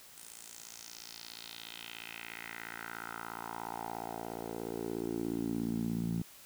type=tone with band-pass filter sweep; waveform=10% pulse; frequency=57 Hz; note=A#1; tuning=38 cents flat; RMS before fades=-40 dBFS; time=0.16-6.22 s; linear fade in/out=5 ms; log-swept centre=9600 to 170 Hz; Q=2.9; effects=white hiss -55 dBFS RMS until 6.45 s